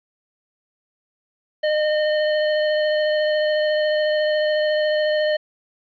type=tone with vibrato; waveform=square; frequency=610 Hz; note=D#5; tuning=34 cents flat; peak=-18 dBFS; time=1.63-5.37 s; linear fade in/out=10 ms; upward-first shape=sine; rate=14 Hz; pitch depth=10 cents each way; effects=resampled to 11025 Hz + 9-bit